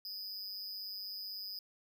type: tone with amplitude modulation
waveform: square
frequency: 4978 Hz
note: D#8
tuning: in tune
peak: -38 dBFS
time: 0.05-1.59 s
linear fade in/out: 2 ms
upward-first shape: sine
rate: 198 Hz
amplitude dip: 80%
effects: none